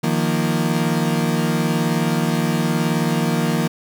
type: chord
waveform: 35% pulse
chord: Eb suspended second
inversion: none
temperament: equal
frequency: 155.56 / 174.61 / 233.1 Hz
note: Eb3 / F3 / Bb3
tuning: 0 / 0 / 0 cents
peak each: -20 dBFS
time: 0.03-3.68 s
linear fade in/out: 10 ms
effects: none